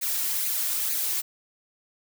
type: noise with flanger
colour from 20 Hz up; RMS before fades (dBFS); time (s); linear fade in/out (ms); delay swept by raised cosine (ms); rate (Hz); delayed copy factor
blue; -27; 0.01-1.22; 20; 0.45 to 2.85; 2.2; +0.6
effects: none